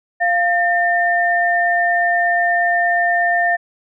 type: tone pair together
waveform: sine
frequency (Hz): 696 / 1804.2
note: F5 / A6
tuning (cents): -6 / +43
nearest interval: octave + major third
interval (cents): 1649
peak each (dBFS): -16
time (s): 0.2-3.57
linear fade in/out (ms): 20
effects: none